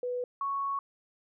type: tone pair in turn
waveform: sine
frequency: 493.9 / 1108.8 Hz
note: B4 / C#6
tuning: 0 / 0 cents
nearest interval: octave + major second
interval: 1400 cents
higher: second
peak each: -30 / -29 dBFS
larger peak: second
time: 0.03-0.24 / 0.41-0.79 s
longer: second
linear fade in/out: 2 ms
effects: none